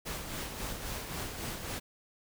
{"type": "noise with tremolo", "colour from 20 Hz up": "pink", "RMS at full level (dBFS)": -37, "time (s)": [0.05, 1.8], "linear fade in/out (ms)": 20, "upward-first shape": "sine", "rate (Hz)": 3.7, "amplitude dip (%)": 45, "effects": []}